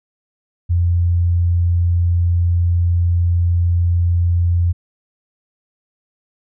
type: tone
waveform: sine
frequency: 86.7 Hz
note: F2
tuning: 12 cents flat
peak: -12 dBFS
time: 0.69-4.73 s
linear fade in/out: 20 ms
effects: none